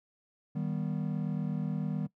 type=chord; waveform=triangle; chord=Eb augmented; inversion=none; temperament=just; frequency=155.56 / 194.45 / 243.1 Hz; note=Eb3 / G3 / B3; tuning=0 / -14 / -27 cents; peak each=-31 / -33 / -36 dBFS; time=0.55-2.07 s; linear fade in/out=10 ms; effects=noise-tail reverb RT60 0.1 s tail -19 dB re dry